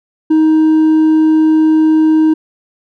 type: tone with hard clipping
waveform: sine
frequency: 314.2 Hz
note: D#4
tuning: 17 cents sharp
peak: -7 dBFS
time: 0.3-2.34 s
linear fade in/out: 10 ms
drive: 2 dB
effects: none